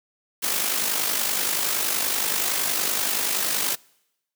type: noise with amplitude modulation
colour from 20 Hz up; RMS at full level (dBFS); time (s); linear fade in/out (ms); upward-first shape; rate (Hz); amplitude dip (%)
white; -22; 0.42-3.76; 20; sine; 50.6; 50
effects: noise-tail reverb RT60 0.9 s tail -26 dB re dry + high-pass 200 Hz 12 dB/octave